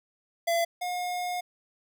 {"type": "tone pair in turn", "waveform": "square", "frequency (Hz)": [677, 717.3], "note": ["E5", "F5"], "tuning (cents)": [46, 46], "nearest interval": "minor second", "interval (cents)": 100, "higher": "second", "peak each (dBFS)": [-24, -30], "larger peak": "first", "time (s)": [[0.47, 0.65], [0.81, 1.41]], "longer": "second", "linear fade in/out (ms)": 10, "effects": []}